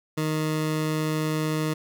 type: tone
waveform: 20% pulse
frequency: 155.56 Hz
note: D#3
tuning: in tune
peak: -19 dBFS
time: 0.17-1.74 s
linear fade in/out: 10 ms
effects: none